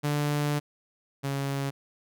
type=tone pair in turn; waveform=sawtooth; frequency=146.83 / 138.59 Hz; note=D3 / C#3; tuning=0 / 0 cents; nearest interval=minor second; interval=100 cents; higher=first; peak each=-21 / -24 dBFS; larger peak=first; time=0.03-0.6 / 1.23-1.71 s; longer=first; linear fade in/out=20 ms; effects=none